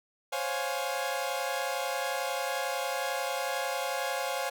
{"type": "chord", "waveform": "sawtooth", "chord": "Db major seventh", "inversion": "third", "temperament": "equal with one note detuned", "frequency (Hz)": [523.3, 554.4, 706.6, 830.6], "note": ["C5", "Db5", "F5", "Ab5"], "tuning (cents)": [0, 0, 20, 0], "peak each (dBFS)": -32, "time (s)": [0.32, 4.5], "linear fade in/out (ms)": 10, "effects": []}